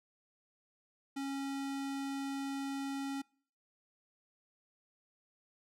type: tone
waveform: square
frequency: 274.8 Hz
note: C#4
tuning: 15 cents flat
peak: -37 dBFS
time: 1.16-3.22 s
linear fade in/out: 10 ms
effects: noise-tail reverb RT60 0.5 s tail -26 dB re dry + low-pass 11000 Hz 12 dB/octave